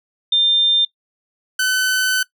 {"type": "tone pair in turn", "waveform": ["sine", "sawtooth"], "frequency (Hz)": [3600, 1513.6], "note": ["A7", "F#6"], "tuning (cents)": [39, 39], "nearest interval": "octave + minor third", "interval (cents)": 1500, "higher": "first", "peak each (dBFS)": -12, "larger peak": "neither", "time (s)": [[0.32, 0.85], [1.59, 2.23]], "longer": "second", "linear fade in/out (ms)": 5, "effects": ["noise-tail reverb RT60 0.1 s tail -19 dB re dry"]}